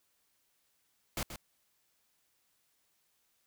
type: noise with echo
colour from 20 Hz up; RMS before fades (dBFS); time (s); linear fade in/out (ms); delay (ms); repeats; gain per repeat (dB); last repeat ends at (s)
pink; -35; 1.17-1.23; 2; 130; 1; -9; 1.36
effects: white hiss -75 dBFS RMS until 3.46 s

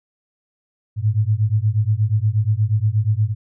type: beating tone pair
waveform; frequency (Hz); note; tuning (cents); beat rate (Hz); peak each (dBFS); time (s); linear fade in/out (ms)
sine; 103.1 / 111.5; G#2 / A2; -12 / +23; 8.4; -18; 0.96-3.35; 50
effects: none

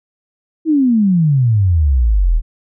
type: exponential sweep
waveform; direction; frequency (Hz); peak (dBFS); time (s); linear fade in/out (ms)
sine; down; 329.6 to 36.71; -9; 0.65-2.42; 50
effects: none

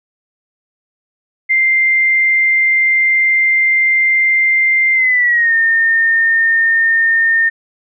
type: tone with pitch glide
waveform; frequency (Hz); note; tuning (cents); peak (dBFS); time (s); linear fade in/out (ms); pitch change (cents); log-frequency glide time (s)
sine; 2093 to 1822.1; C7 to A#6; 0 to -40; -9; 1.49-7.5; 20; -240; 4.94-5.54
effects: none

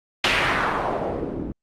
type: noise with low-pass filter sweep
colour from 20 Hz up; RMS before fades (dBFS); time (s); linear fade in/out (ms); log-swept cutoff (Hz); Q
white; -23; 0.24-1.52; 2; 3100 to 240; 1.7
effects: Opus 48 kbps

